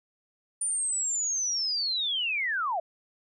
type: linear sweep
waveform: sine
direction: down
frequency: 9310 to 622.3 Hz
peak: -26 dBFS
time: 0.61-2.8 s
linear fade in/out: 5 ms
effects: none